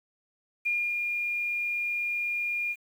sine tone with ADSR envelope, 2416 Hz, D7, 48 cents sharp, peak -24 dBFS, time 0.65-2.76 s, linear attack 15 ms, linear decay 250 ms, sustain -3 dB, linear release 51 ms, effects 9-bit

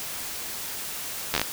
slowing click train, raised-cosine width 0.2 ms, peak -5 dBFS, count 6, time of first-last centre 1.34-1.416 s, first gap 11 ms, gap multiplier 1.16, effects white hiss -34 dBFS RMS until 1.52 s

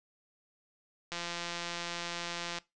click train, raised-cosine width 0.2 ms, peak -20 dBFS, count 253, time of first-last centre 1.12-2.585 s, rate 172 Hz, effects noise-tail reverb RT60 0.2 s tail -20 dB re dry + resampled to 22050 Hz

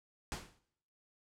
pink noise with exponential decay, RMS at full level -37 dBFS, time 0.32-0.59 s, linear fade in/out 0 ms, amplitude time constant 57 ms, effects noise-tail reverb RT60 0.7 s tail -19 dB re dry + low-pass 9000 Hz 12 dB/octave

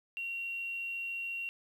sine tone with quantisation, 2747 Hz, F7, 29 cents flat, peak -35 dBFS, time 0.17-1.49 s, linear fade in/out 0 ms, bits 10, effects none

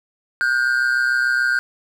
triangle tone pair together, 1445 / 1571.8 Hz, F#6 / G6, -41 / +4 cents, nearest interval minor second, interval 145 cents, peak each -17 dBFS, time 0.41-1.59 s, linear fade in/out 0 ms, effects none

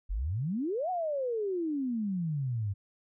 sine exponential two-way sweep, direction up then down, 41.2 to 753 to 95.5 Hz, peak -29 dBFS, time 0.09-2.74 s, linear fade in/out 20 ms, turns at 0.9 s, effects none

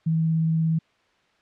sine tone with vibrato, 161.5 Hz, E3, 35 cents flat, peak -19 dBFS, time 0.06-0.79 s, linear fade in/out 10 ms, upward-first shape sine, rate 17 Hz, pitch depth 9 cents each way, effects white hiss -63 dBFS RMS until 1.41 s + low-pass 3000 Hz 12 dB/octave

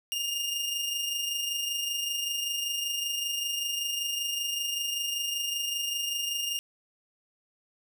sawtooth tone with amplitude modulation, 2824 Hz, F7, 19 cents sharp, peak -24 dBFS, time 0.12-6.59 s, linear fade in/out 0 ms, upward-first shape sine, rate 25.2 Hz, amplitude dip 40%, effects none

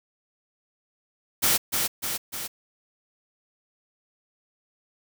white noise with echo, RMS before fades -21 dBFS, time 1.42-1.58 s, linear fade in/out 20 ms, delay 300 ms, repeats 3, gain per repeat -4 dB, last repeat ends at 2.48 s, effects none

